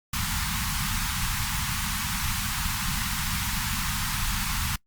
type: band-stop noise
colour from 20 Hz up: pink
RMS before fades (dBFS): -28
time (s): 0.13-4.76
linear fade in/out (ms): 5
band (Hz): 220 to 880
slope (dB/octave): 48
effects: noise-tail reverb RT60 0.1 s tail -24 dB re dry + Opus 48 kbps